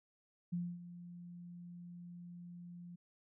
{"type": "tone with ADSR envelope", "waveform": "sine", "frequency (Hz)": 174.61, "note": "F3", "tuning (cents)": 0, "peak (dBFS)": -34, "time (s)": [0.52, 2.96], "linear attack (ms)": 14, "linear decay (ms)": 250, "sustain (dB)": -14, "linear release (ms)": 10, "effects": []}